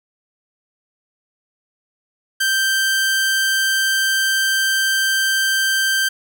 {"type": "tone", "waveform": "sawtooth", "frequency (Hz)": 1566, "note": "G6", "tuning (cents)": -2, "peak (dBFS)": -12, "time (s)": [2.4, 6.09], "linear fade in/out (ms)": 10, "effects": []}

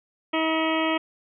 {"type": "harmonic tone", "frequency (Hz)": 320, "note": "D#4", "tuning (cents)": 49, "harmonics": [1, 2, 3, 4, 6, 7, 8, 9, 10], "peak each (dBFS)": [-25, -28, -30, -31, -33, -33, -34, -35, -35], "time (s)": [0.33, 0.98], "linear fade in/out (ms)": 10, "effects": []}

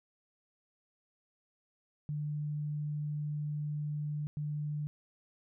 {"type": "tone bursts at uneven times", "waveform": "sine", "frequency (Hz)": 148.9, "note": "D3", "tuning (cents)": 24, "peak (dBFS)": -33, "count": 2, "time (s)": [[2.09, 4.27], [4.37, 4.87]], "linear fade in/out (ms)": 0, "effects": []}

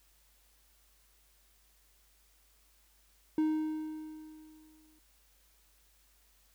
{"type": "tone with exponential decay", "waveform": "triangle", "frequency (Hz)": 311.1, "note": "D#4", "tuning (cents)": 0, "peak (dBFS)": -23, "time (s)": [3.38, 4.99], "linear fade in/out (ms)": 2, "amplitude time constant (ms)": 350, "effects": ["added 50 Hz sine -68 dBFS peak until 6.54 s", "white hiss -68 dBFS RMS until 6.54 s"]}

